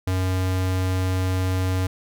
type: tone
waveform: square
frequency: 92.9 Hz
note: F#2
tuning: 7 cents sharp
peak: -21 dBFS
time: 0.07-1.87 s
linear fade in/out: 5 ms
effects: none